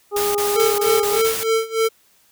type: harmonic tone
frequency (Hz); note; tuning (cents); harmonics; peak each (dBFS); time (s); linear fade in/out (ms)
410; G#4; -22; 1 / 2 / 3; -19 / -27 / -29; 0.11-1.21; 50
type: noise bursts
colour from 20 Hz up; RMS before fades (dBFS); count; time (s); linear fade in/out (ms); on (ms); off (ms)
white; -25; 6; 0.16-1.435; 5; 190; 27
type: tone with tremolo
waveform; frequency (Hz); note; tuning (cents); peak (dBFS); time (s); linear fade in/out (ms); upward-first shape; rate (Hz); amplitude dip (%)
square; 447.7; A4; +30; -15; 0.55-1.89; 20; sine; 3.3; 90
effects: white hiss -57 dBFS RMS until 2.31 s